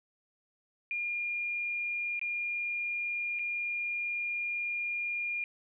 sine tone with dropouts, 2414 Hz, D7, 47 cents sharp, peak -31 dBFS, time 0.91-5.44 s, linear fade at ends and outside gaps 1 ms, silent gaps 2.194-2.214 / 3.389-3.393 s, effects none

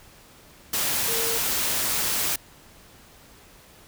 sine tone in noise, 458 Hz, A#4, 31 cents flat, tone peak -31 dBFS, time 1.08-1.38 s, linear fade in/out 5 ms, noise white, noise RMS -25 dBFS, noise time 0.73-2.36 s, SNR -9 dB, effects pink hiss -51 dBFS RMS until 3.87 s

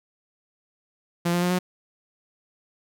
sawtooth tone with pitch steps, 172.2 / 175.21 / 178.27 / 181.39 Hz, F3 / F3 / F3 / F#3, -24 / +6 / +36 / -34 cents, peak -17 dBFS, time 1.25-1.59 s, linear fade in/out 10 ms, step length 85 ms, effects none

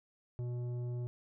triangle tone with tanh clipping, 122 Hz, B2, 21 cents flat, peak -37 dBFS, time 0.39-1.07 s, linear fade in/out 0 ms, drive 14 dB, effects none

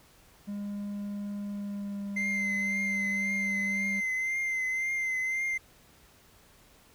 triangle tone with pitch glide, 203.6 to 197.8 Hz, G#3 to G3, -34 to +16 cents, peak -31 dBFS, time 0.47-4.01 s, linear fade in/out 20 ms, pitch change -50 cents, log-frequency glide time 1.43-2.72 s
triangle tone with vibrato, 2077 Hz, C7, 13 cents flat, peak -26 dBFS, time 2.16-5.58 s, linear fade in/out 10 ms, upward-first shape triangle, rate 1.9 Hz, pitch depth 37 cents each way
effects tanh soft clip ceiling -19 dBFS + pink hiss -59 dBFS RMS until 6.94 s

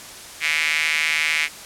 square tone with high-pass filter, 77.78 Hz, D#2, in tune, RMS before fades -21 dBFS, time 0.4-1.49 s, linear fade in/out 50 ms, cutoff 2200 Hz, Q 4.9, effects white hiss -38 dBFS RMS until 1.65 s + low-pass 10000 Hz 12 dB/octave

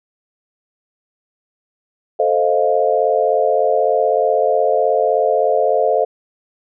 sine chord, F dominant seventh, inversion first, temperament equal, 440 / 523.3 / 622.3 / 698.5 Hz, A4 / C5 / Eb5 / F5, 0 / 0 / 0 / 0 cents, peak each -18 dBFS, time 2.19-6.05 s, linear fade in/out 10 ms, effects none

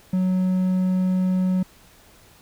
triangle tone, 185 Hz, F#3, in tune, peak -16 dBFS, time 0.13-1.63 s, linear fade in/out 5 ms, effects pink hiss -52 dBFS RMS until 2.41 s

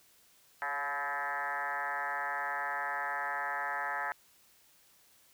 sine tone with frequency modulation, 1293 Hz, E6, 34 cents flat, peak -32 dBFS, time 0.62-4.12 s, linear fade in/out 0 ms, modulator 146 Hz, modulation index 4.1, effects white hiss -64 dBFS RMS until 5.33 s

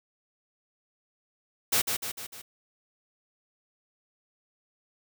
white noise with echo, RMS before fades -24 dBFS, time 1.72-1.82 s, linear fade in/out 10 ms, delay 150 ms, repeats 4, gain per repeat -5 dB, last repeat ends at 2.42 s, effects none

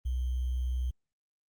sine tone with sample-and-hold, 62.5 Hz, B1, 21 cents sharp, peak -28 dBFS, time 0.05-0.91 s, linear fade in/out 10 ms, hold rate 3150 Hz, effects Opus 24 kbps

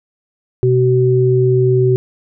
sine tone pair together, 126.1 / 377.9 Hz, B2 / F#4, +36 / +37 cents, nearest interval octave + perfect fifth, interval 1901 cents, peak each -12 dBFS, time 0.63-1.96 s, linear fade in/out 0 ms, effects none

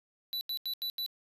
square tone bursts, 3965 Hz, B7, 6 cents sharp, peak -33 dBFS, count 5, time 0.33-1.062 s, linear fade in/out 0 ms, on 80 ms, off 83 ms, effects resampled to 32000 Hz

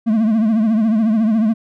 triangle tone with vibrato, 220 Hz, A3, in tune, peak -10 dBFS, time 0.06-1.54 s, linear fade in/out 20 ms, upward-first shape triangle, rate 14 Hz, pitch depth 110 cents each way, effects none

